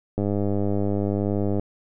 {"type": "click train", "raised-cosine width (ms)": 2, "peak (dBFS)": -12, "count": 144, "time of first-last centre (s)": [0.18, 1.596], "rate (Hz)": 101, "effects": []}